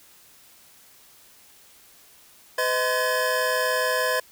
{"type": "tone cluster", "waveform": "square", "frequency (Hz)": [505, 630, 1028, 1701], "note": ["B4", "D#5", "C6", "G#6"], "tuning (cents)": [39, 21, -31, 41], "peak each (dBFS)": [-27, -29, -29, -27], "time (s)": [2.58, 4.2], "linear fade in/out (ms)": 5, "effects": ["white hiss -53 dBFS RMS until 4.31 s"]}